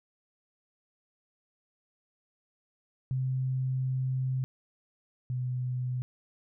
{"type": "tone pair in turn", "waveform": "sine", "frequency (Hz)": [130.2, 125.98], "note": ["C3", "B2"], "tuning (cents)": [-8, 35], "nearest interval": "minor second", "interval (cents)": 57, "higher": "first", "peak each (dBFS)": [-27, -29], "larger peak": "first", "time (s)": [[3.11, 4.44], [5.3, 6.02]], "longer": "first", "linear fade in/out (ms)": 0, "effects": []}